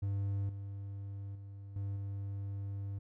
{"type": "tone with level steps", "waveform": "triangle", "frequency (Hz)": 99.4, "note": "G2", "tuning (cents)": 25, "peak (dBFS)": [-30, -38, -43, -33, -35], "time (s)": [0.02, 2.99], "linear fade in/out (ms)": 10, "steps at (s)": [0.49, 1.35, 1.76, 1.96], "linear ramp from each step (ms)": 2, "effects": []}